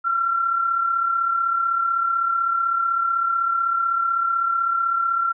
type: tone with amplitude modulation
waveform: sine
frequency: 1363 Hz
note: F6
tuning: 43 cents flat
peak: -16 dBFS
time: 0.04-5.33 s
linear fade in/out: 20 ms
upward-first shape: sine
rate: 35.9 Hz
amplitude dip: 50%
effects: none